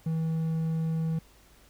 triangle tone, 161.5 Hz, E3, 35 cents flat, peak -24 dBFS, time 0.06-1.19 s, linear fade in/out 5 ms, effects added 50 Hz sine -59 dBFS peak until 1.69 s + pink hiss -59 dBFS RMS until 1.69 s

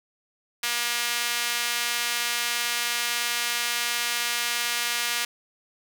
sawtooth tone with high-pass filter, 238.5 Hz, A#3, 40 cents sharp, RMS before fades -27 dBFS, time 0.63-5.25 s, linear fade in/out 5 ms, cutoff 2100 Hz, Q 0.82, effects none

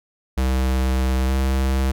square tone with pitch glide, 64.9 to 66.15 Hz, C2 to C2, -13 to +20 cents, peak -18 dBFS, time 0.37-1.92 s, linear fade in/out 10 ms, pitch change +33 cents, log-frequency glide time 1.26-1.32 s, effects none

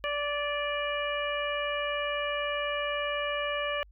harmonic tone with a mistuned harmonic, 582 Hz, D5, 16 cents flat, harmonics 1 / 2 / 3 / 4 / 5, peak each -32 / -35 / -36 / -37 / -37 dBFS, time 0.04-3.83 s, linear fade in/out 0 ms, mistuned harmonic 4, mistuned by +34 cents, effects added 50 Hz sine -52 dBFS peak until 3.91 s

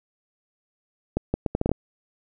accelerating click train, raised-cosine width 2 ms, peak -9 dBFS, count 8, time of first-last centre 1.17-1.716 s, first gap 170 ms, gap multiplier 0.72, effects none

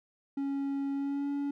triangle tone with pitch glide, 277.2 to 283.4 Hz, C#4 to C#4, 0 to +38 cents, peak -28 dBFS, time 0.37-1.51 s, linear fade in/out 5 ms, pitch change +38 cents, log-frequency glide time 0.93-1.29 s, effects none

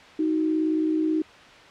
sine tone pair together, 313.3 / 371.7 Hz, D#4 / F#4, +12 / +8 cents, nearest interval minor third, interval 296 cents, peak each -21 / -30 dBFS, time 0.19-1.22 s, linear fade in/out 5 ms, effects white hiss -47 dBFS RMS until 1.7 s + low-pass 3000 Hz 12 dB/octave

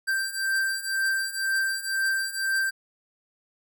square beating tone pair, 1568 / 1570 Hz, G6 / G6, 0 / +2 cents, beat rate 2 Hz, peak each -30 / -27 dBFS, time 0.07-2.71 s, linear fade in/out 20 ms, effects none

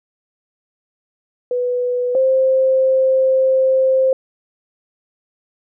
sine tone pair in turn, 493.9 / 525.3 Hz, B4 / C5, 0 / +7 cents, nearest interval minor second, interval 107 cents, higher second, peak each -16 / -11 dBFS, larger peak second, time 1.51-2.15 / 2.15-4.13 s, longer second, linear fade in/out 2 ms, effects none

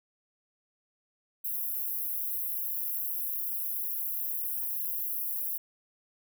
white high-pass noise, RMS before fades -33 dBFS, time 1.44-5.58 s, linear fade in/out 10 ms, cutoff 11000 Hz, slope 96 dB/octave, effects none

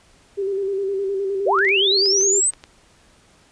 sine tone with vibrato, 392 Hz, G4, in tune, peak -20 dBFS, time 0.37-2.41 s, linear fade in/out 20 ms, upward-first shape square, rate 9.7 Hz, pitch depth 36 cents each way
sine linear sweep, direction up, 369.9 to 8372 Hz, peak -15 dBFS, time 1.45-2.51 s, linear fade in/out 20 ms
clicks, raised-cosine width 0.2 ms, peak -21 dBFS, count 7, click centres 1.589 / 1.65 / 1.69 / 2.058 / 2.211 / 2.536 / 2.639 s
effects pink hiss -54 dBFS RMS until 3.51 s + resampled to 22050 Hz

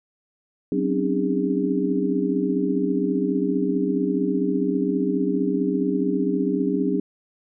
sine tone cluster, 188.2 / 260.1 / 275.2 / 304.4 / 405.6 Hz, F#3 / C4 / C#4 / D#4 / G#4, +30 / -10 / -12 / -38 / -41 cents, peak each -26 dBFS, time 0.72-7 s, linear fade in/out 2 ms, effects none

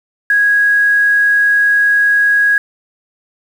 sine tone with quantisation, 1655 Hz, G#6, 6 cents flat, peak -8 dBFS, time 0.3-2.58 s, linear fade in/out 2 ms, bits 6, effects none

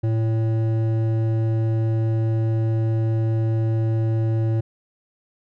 triangle tone with hard clipping, 111.9 Hz, A2, 30 cents sharp, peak -20 dBFS, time 0.03-4.61 s, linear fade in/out 10 ms, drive 14 dB, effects none

